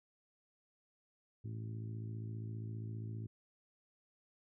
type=harmonic tone; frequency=55 Hz; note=A1; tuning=in tune; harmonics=2 / 3 / 4 / 5 / 6 / 7; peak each=-41 / -54 / -53 / -56 / -57 / -60 dBFS; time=1.44-3.27 s; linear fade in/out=10 ms; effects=none